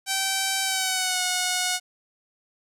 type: tone with pitch glide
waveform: 5% pulse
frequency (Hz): 773 to 729.6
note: G5 to F#5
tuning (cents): -24 to -24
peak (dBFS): -11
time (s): 0.06-1.8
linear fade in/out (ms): 50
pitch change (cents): -100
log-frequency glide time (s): 0.63-1.22
effects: none